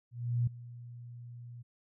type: tone with ADSR envelope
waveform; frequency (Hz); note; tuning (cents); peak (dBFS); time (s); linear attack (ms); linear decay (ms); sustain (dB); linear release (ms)
sine; 120; B2; -49; -25; 0.11-1.63; 360; 6; -19; 18
effects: none